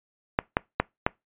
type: clicks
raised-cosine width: 0.5 ms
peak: -5 dBFS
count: 4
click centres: 0.389 / 0.569 / 0.8 / 1.065 s
effects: noise-tail reverb RT60 0.2 s tail -24 dB re dry + resampled to 8000 Hz